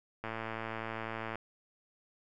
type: click train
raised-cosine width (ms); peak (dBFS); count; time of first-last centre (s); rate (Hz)
0.5; -23; 126; 0.24-1.356; 112
effects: none